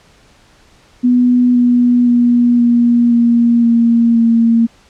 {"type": "tone with pitch steps", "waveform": "sine", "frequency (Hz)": [246.6, 243.8, 241, 238.2, 235.5, 232.8, 230.1], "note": ["B3", "B3", "B3", "A#3", "A#3", "A#3", "A#3"], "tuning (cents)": [-2, -22, -42, 38, 18, -2, -22], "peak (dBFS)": -7, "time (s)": [1.03, 4.67], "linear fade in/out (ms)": 20, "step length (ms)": 520, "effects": ["pink hiss -48 dBFS RMS until 4.89 s", "low-pass 7000 Hz 12 dB/octave"]}